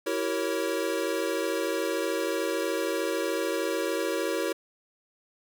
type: chord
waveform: square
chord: E diminished seventh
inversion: none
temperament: equal with one note detuned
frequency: 329.6 / 383 / 466.2 / 554.4 Hz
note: E4 / G4 / Bb4 / Db5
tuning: 0 / -40 / 0 / 0 cents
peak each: -33 dBFS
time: 0.06-4.53 s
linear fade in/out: 10 ms
effects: none